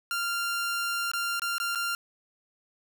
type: tone with dropouts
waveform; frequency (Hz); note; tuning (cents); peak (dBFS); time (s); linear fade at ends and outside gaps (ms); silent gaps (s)
sawtooth; 1390; F6; -9; -24; 0.11-1.95; 1; 1.116-1.135 / 1.396-1.419 / 1.582-1.6 / 1.75-1.756
effects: none